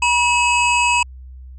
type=tone pair together; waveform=square; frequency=966.8 / 2572 Hz; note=B5 / E7; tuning=-37 / -43 cents; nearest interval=octave + perfect fourth; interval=1694 cents; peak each=-17 dBFS; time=0.02-1.03 s; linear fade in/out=5 ms; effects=added 64 Hz sine -34 dBFS peak until 1.58 s + resampled to 22050 Hz